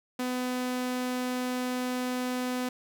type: tone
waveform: sawtooth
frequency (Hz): 251.1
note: B3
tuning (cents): +29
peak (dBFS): -25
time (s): 0.19-2.69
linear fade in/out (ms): 5
effects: none